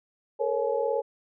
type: tone cluster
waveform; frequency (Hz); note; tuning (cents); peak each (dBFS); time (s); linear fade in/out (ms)
sine; 430.4 / 468.7 / 550 / 848; A4 / A#4 / C#5 / G#5; -38 / +9 / -14 / +36; -31 / -28 / -28 / -33; 0.39-1.02; 20
effects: none